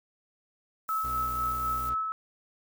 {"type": "noise", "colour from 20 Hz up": "violet", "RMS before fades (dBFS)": -43, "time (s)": [0.88, 1.9], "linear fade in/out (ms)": 10}
{"type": "tone with tremolo", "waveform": "sine", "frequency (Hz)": 1300, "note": "E6", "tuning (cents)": -24, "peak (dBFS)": -26, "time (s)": [0.89, 2.12], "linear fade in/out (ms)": 0, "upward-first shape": "sine", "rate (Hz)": 4, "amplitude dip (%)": 35}
{"type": "tone", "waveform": "35% pulse", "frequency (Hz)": 61.8, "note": "B1", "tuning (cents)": 2, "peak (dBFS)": -36, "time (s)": [1.03, 1.95], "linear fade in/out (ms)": 20}
{"effects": []}